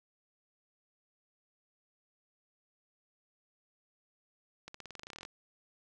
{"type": "accelerating click train", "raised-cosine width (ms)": 0.2, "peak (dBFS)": -28, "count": 16, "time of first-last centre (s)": [4.68, 5.251], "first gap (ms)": 64, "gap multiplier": 0.92, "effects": []}